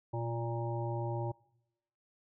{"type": "harmonic tone with a mistuned harmonic", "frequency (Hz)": 116.54, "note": "A#2", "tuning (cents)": 0, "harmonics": [1, 3, 5, 7, 8], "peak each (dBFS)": [-35, -40, -42, -43, -44], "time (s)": [0.13, 1.32], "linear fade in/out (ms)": 10, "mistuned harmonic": 1, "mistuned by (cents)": 39, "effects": ["noise-tail reverb RT60 0.9 s tail -24 dB re dry"]}